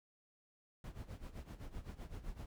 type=noise with tremolo; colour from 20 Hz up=brown; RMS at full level=-45 dBFS; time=0.84-2.46 s; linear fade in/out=2 ms; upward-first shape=sine; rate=7.8 Hz; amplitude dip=80%; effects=none